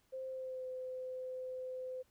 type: tone with pitch glide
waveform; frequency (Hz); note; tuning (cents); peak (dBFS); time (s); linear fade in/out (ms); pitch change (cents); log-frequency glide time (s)
sine; 523.3 to 512.2; C5 to C5; 0 to -37; -40; 0.12-2.03; 20; -37; 0.28-0.66
effects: pink hiss -74 dBFS RMS until 2.1 s